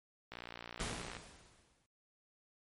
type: click train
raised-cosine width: 0.3 ms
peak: -29 dBFS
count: 51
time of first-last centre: 0.32-1.167 s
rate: 59 Hz
type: noise with exponential decay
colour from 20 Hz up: pink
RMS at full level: -38 dBFS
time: 0.8-1.86 s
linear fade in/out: 0 ms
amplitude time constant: 230 ms
effects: MP3 48 kbps